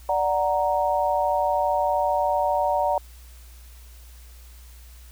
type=chord; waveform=sine; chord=D augmented; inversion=none; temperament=equal; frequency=587.3 / 740 / 932.3 Hz; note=D5 / F#5 / A#5; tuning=0 / 0 / 0 cents; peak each=-24 dBFS; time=0.09-2.98 s; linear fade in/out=2 ms; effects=added 60 Hz sine -43 dBFS peak until 5.11 s + white hiss -53 dBFS RMS until 5.11 s